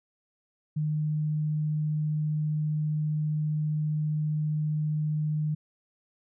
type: tone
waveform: sine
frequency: 152.5 Hz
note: D#3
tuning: 34 cents flat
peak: -25 dBFS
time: 0.76-5.55 s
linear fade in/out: 10 ms
effects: none